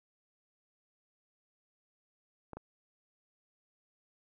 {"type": "clicks", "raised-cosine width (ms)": 1, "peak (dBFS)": -29, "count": 2, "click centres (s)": [2.533, 2.57], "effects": []}